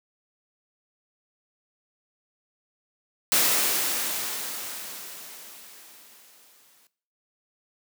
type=noise with exponential decay; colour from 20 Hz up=white; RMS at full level=-20 dBFS; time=3.32-6.87 s; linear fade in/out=1 ms; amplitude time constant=770 ms; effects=noise-tail reverb RT60 0.5 s tail -18 dB re dry + high-pass 200 Hz 12 dB/octave